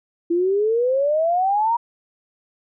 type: exponential sweep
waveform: sine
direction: up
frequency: 333.9 to 957 Hz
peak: -16 dBFS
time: 0.3-1.77 s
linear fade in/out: 10 ms
effects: none